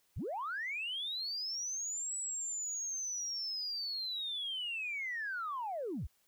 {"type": "linear two-way sweep", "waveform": "sine", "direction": "up then down", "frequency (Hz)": [36.22, 7902, 36.22], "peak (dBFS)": -35, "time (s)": [0.16, 6.07], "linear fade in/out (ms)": 10, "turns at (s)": 2.16, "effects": ["tanh soft clip ceiling -31 dBFS", "white hiss -73 dBFS RMS until 6.27 s"]}